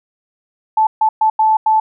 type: tone bursts at uneven times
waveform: sine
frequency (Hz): 873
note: A5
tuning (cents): -14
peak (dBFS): -9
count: 5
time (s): 0.77-0.87 / 1.01-1.09 / 1.21-1.3 / 1.39-1.57 / 1.66-1.8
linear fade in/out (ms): 5
effects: none